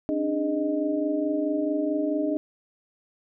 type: tone cluster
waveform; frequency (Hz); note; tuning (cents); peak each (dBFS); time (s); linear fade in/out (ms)
sine; 276 / 300.6 / 408.7 / 621; C#4 / D4 / G#4 / D#5; -7 / +40 / -28 / -3; -32 / -25 / -33 / -29; 0.09-2.37; 0
effects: none